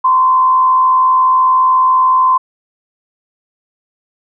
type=tone with frequency modulation; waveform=sine; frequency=1033 Hz; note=C6; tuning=22 cents flat; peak=-7 dBFS; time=0.04-2.38 s; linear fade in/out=10 ms; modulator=76.3 Hz; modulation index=0.41; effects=none